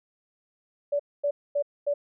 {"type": "tone bursts", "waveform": "sine", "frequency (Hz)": 576, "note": "D5", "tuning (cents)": -34, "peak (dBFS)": -22, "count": 4, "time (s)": [0.92, 1.94], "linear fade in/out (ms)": 10, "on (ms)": 75, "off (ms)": 240, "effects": []}